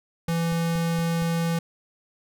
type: tone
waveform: square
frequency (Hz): 167.1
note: E3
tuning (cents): +24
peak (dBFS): -23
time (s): 0.28-1.59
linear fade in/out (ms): 5
type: click train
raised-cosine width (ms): 5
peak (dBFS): -26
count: 5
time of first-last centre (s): 0.29-1.222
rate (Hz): 4.29
effects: none